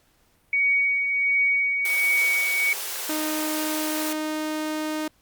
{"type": "tone with tremolo", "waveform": "sine", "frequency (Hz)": 2246, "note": "C#7", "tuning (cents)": 22, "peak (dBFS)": -17, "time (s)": [0.53, 2.73], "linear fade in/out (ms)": 2, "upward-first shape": "triangle", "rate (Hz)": 1.4, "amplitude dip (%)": 45}
{"type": "high-pass noise", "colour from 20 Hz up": "white", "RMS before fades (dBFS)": -31, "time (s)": [1.85, 4.13], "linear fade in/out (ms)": 2, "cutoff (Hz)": 350, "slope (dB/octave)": 96}
{"type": "tone", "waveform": "sawtooth", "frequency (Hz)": 308.9, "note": "D#4", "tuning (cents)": -12, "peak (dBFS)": -22, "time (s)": [3.09, 5.08], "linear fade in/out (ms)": 5}
{"effects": ["pink hiss -63 dBFS RMS until 5.21 s", "Opus 48 kbps"]}